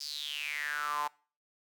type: tone with high-pass filter sweep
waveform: sawtooth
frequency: 147.6 Hz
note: D3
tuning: 9 cents sharp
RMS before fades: -36 dBFS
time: 0-1.08 s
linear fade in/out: 10 ms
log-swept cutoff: 5100 to 900 Hz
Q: 8.2
effects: noise-tail reverb RT60 0.4 s tail -23 dB re dry